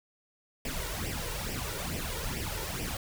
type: noise with flanger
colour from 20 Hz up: pink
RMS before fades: -35 dBFS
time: 0.65-2.97 s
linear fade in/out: 2 ms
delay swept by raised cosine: 0.37 to 2.17 ms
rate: 2.3 Hz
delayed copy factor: +0.7
effects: none